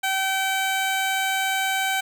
15% pulse tone, 769 Hz, G5, 33 cents flat, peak -15 dBFS, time 0.03-2.01 s, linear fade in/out 10 ms, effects none

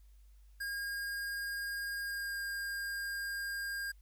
square tone with pitch glide, 1622 to 1610.8 Hz, G#6 to G6, -41 to +47 cents, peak -37 dBFS, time 0.6-3.92 s, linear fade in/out 10 ms, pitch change -12 cents, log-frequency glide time 1.96-2.39 s, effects added 50 Hz sine -56 dBFS peak until 4.01 s + white hiss -75 dBFS RMS until 4.01 s

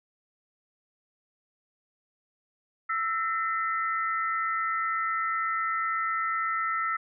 sine tone cluster, 1326 / 1830 / 2032 Hz, E6 / A#6 / B6, +10 / -32 / +49 cents, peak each -27 / -34 / -35 dBFS, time 2.89-6.97 s, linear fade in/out 10 ms, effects none

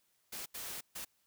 white noise bursts at uneven times, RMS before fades -43 dBFS, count 3, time 0.32-0.46 / 0.54-0.81 / 0.95-1.05 s, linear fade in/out 10 ms, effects white hiss -75 dBFS RMS until 1.26 s

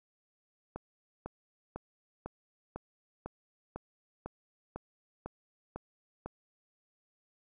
click train, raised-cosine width 1 ms, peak -25 dBFS, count 12, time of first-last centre 0.76-6.26 s, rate 2 Hz, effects none

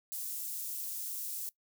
white high-pass noise, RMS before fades -39 dBFS, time 0.12-1.49 s, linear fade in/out 0 ms, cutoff 8300 Hz, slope 12 dB/octave, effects noise-tail reverb RT60 0.1 s tail -20 dB re dry

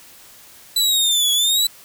sawtooth linear two-way sweep, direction down then up, 3992 to 3348 to 3992 Hz, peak -12 dBFS, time 0.76-1.67 s, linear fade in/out 5 ms, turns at 1.32 s, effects white hiss -45 dBFS RMS until 1.84 s

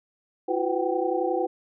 sine tone cluster, 335.3 / 366.6 / 501 / 755 / 786 Hz, E4 / F#4 / B4 / F#5 / G5, +30 / -16 / +25 / +35 / +4 cents, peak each -29 / -28 / -28 / -31 / -31 dBFS, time 0.48-1.47 s, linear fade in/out 10 ms, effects none

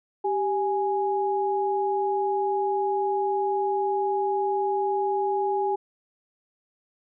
sine tone pair together, 392 / 830.1 Hz, G4 / G#5, 0 / -1 cents, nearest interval octave + minor second, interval 1299 cents, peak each -25 dBFS, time 0.24-5.76 s, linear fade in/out 10 ms, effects none

